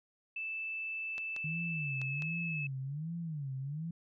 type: tone with pitch glide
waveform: sine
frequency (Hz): 2637 to 2602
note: E7 to E7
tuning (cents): 0 to -23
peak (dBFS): -36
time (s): 0.36-2.67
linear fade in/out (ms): 5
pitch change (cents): -23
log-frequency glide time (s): 1.83-2.12
type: clicks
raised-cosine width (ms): 0.2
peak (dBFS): -28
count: 4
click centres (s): 1.181 / 1.364 / 2.016 / 2.222
type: tone with vibrato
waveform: sine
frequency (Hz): 150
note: D3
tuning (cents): +37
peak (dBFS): -36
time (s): 1.44-3.91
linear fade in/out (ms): 5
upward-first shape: sine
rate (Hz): 1.3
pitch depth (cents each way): 220
effects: none